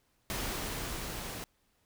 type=noise with level ramp; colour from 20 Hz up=pink; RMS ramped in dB=-35 to -41 dBFS; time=0.3-1.44 s; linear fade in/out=0 ms; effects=pink hiss -73 dBFS RMS until 1.85 s